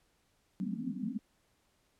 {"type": "band-pass noise", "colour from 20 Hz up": "white", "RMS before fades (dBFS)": -37, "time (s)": [0.6, 1.19], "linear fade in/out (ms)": 0, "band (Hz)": [170, 270], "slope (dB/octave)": 96, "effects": ["pink hiss -73 dBFS RMS until 1.99 s", "low-pass 12000 Hz 12 dB/octave"]}